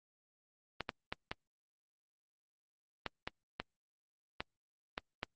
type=clicks; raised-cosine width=0.3 ms; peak=-20 dBFS; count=10; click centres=0.807 / 0.892 / 1.125 / 1.315 / 3.063 / 3.275 / 3.6 / 4.405 / 4.979 / 5.231 s; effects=Opus 32 kbps